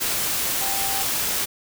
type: tone in noise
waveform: sine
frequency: 784 Hz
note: G5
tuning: in tune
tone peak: -30 dBFS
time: 0.6-1.04 s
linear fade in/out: 20 ms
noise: white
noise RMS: -24 dBFS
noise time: 0-1.46 s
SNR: -9 dB
effects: none